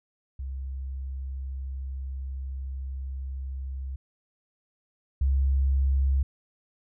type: tone pair in turn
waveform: sine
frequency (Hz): 66.5 / 67.55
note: C2 / C#2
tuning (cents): +29 / -44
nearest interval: unison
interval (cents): 27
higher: second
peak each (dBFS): -31 / -20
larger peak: second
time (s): 0.39-3.96 / 5.21-6.23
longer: first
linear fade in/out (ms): 5
effects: none